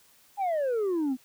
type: exponential sweep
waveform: sine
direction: down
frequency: 830.6 to 246.9 Hz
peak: -22 dBFS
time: 0.37-1.17 s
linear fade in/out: 50 ms
effects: tanh soft clip ceiling -24 dBFS + white hiss -60 dBFS RMS until 1.24 s